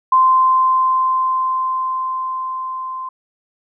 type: tone with level ramp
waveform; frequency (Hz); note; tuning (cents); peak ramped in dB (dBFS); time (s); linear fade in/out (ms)
sine; 1039; C6; -12; -8 to -24; 0.12-3.09; 5
effects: none